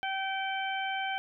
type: harmonic tone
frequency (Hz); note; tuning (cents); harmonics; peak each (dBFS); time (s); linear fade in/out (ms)
773; G5; -24; 1 / 2 / 3 / 4; -33 / -36 / -38 / -39; 0.03-1.18; 0
effects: none